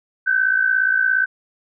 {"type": "tone pair together", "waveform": "sine", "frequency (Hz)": [1520.8, 1578], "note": ["F#6", "G6"], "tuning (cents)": [47, 11], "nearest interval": "minor second", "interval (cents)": 64, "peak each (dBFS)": [-16, -20], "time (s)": [0.26, 1.26], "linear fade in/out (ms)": 20, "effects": []}